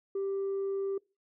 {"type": "tone", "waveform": "sine", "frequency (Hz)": 392, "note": "G4", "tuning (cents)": 0, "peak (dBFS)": -28, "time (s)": [0.15, 0.98], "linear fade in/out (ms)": 5, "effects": ["noise-tail reverb RT60 0.3 s tail -26 dB re dry", "tanh soft clip ceiling -28 dBFS"]}